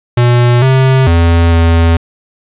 square tone with pitch steps, 121.1 / 132 / 84.2 / 83.3 Hz, B2 / C3 / E2 / E2, -34 / +16 / +37 / +19 cents, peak -6 dBFS, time 0.17-1.97 s, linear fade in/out 5 ms, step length 450 ms, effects resampled to 8000 Hz + 8-bit

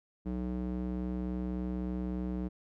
square tone with band-pass filter, 61.74 Hz, B1, in tune, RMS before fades -35 dBFS, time 0.25-2.49 s, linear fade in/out 20 ms, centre 240 Hz, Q 1.5, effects none

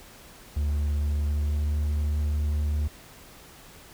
triangle tone with pitch glide, 73.42 to 74.57 Hz, D2 to D2, 0 to +27 cents, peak -21 dBFS, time 0.56-2.88 s, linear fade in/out 10 ms, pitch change +27 cents, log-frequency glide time 1.15-1.75 s, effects pink hiss -49 dBFS RMS until 3.93 s

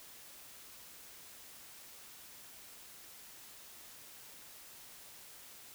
silence, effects white hiss -54 dBFS RMS until 5.74 s

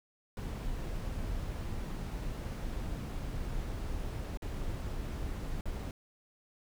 brown noise with dropouts, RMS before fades -37 dBFS, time 0.37-5.91 s, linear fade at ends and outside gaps 1 ms, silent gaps 4.373-4.421 / 5.61-5.656 s, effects none

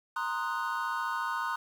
triangle chord, C half-diminished seventh, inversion third, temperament equal, 932.3 / 1046.5 / 1244.5 / 1480 Hz, Bb5 / C6 / Eb6 / Gb6, 0 / 0 / 0 / 0 cents, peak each -34 dBFS, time 0.16-1.56 s, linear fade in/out 5 ms, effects 9-bit

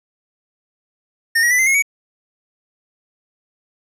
square tone with pitch steps, 1827 / 1905.7 / 1987.8 / 2073 / 2163 / 2256 Hz, A#6 / A#6 / B6 / C7 / C#7 / C#7, -35 / +38 / +11 / -17 / -43 / +30 cents, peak -13 dBFS, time 1.35-1.824 s, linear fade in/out 10 ms, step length 79 ms, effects resampled to 32000 Hz + 8-bit

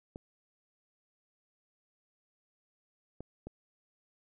clicks, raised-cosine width 2 ms, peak -29 dBFS, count 3, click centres 0.159 / 3.206 / 3.47 s, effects none

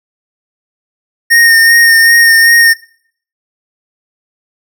square tone with vibrato, 1841 Hz, A#6, 22 cents flat, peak -4 dBFS, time 1.3-2.74 s, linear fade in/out 20 ms, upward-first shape sine, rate 2.6 Hz, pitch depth 21 cents each way, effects noise-tail reverb RT60 0.6 s tail -23 dB re dry

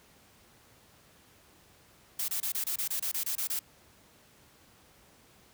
blue noise bursts, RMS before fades -32 dBFS, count 12, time 2.19-3.592 s, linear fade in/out 5 ms, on 93 ms, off 26 ms, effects pink hiss -60 dBFS RMS until 5.53 s + high-pass 60 Hz 12 dB/octave

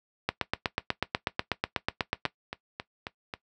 two click trains, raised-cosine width 0.3 ms, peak -18 / -9 dBFS, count 5 / 17, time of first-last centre 2.26-3.338 / 0.29-2.253 s, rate 3.71 / 8.15 Hz, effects noise-tail reverb RT60 0.1 s tail -17 dB re dry + high-pass 60 Hz 12 dB/octave

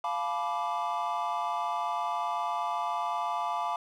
triangle chord, B half-diminished seventh, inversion second, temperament equal with one note detuned, 698.5 / 859.9 / 987.8 / 1174.7 Hz, F5 / A5 / B5 / D6, 0 / -40 / 0 / 0 cents, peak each -32 dBFS, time 0.04-3.76 s, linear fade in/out 2 ms, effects tanh soft clip ceiling -19 dBFS

